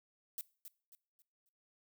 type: noise with echo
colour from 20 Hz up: violet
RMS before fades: -41 dBFS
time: 0.38-0.41 s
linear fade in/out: 0 ms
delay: 270 ms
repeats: 4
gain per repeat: -9 dB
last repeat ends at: 1.49 s
effects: noise-tail reverb RT60 0.4 s tail -21 dB re dry